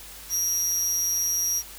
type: tone with amplitude modulation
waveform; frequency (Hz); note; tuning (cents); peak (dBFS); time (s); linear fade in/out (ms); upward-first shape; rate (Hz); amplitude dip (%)
35% pulse; 5700; F8; +34; -17; 0.29-1.63; 50; sine; 177; 70
effects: added 50 Hz sine -49 dBFS peak until 1.78 s + white hiss -43 dBFS RMS until 1.78 s